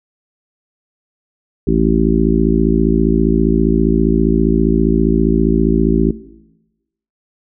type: harmonic tone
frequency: 55 Hz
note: A1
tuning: in tune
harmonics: 1 / 3 / 4 / 5 / 6 / 7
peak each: -18 / -18 / -18 / -18 / -18 / -18 dBFS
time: 1.67-6.11 s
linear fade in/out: 5 ms
effects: noise-tail reverb RT60 1.0 s tail -17 dB re dry